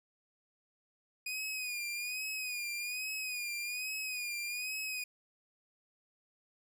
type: tone with vibrato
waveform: sawtooth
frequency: 2470 Hz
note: D#7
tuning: 13 cents flat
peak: -33 dBFS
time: 1.26-5.04 s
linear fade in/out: 5 ms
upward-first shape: sine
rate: 1.2 Hz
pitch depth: 65 cents each way
effects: none